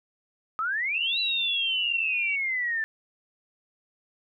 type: exponential two-way sweep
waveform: sine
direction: up then down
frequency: 1244.5 to 4011 to 1754 Hz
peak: -25 dBFS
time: 0.59-2.84 s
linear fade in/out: 0 ms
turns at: 1.19 s
type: tone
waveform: sine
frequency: 2736 Hz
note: F7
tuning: 36 cents flat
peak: -29 dBFS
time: 0.94-2.36 s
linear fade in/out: 10 ms
effects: none